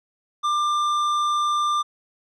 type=tone with tanh clipping; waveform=sine; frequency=1191 Hz; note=D6; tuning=24 cents sharp; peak=-21 dBFS; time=0.43-1.83 s; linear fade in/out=20 ms; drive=11 dB; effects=none